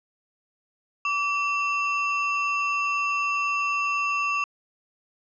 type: ring-modulated tone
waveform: triangle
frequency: 1925 Hz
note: B6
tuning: 45 cents flat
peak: -18 dBFS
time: 1.05-4.44 s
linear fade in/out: 2 ms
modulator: 771 Hz
effects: resampled to 16000 Hz